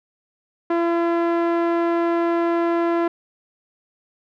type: tone with low-pass filter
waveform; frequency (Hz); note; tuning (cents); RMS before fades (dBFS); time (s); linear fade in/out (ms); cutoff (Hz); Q
sawtooth; 339; E4; +49; -20; 0.7-3.08; 5; 1400; 0.86
effects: none